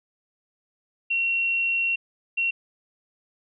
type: tone bursts at uneven times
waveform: sine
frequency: 2733 Hz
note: F7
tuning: 38 cents flat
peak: -21 dBFS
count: 2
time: 1.1-1.96 / 2.37-2.51 s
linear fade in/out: 10 ms
effects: none